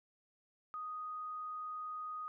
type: tone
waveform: sine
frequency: 1244.5 Hz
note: D#6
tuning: in tune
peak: -40 dBFS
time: 0.74-2.28 s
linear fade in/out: 0 ms
effects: none